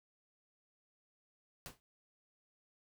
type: noise with exponential decay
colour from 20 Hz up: pink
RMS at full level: -43 dBFS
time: 1.66-1.8 s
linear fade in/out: 0 ms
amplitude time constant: 29 ms
effects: none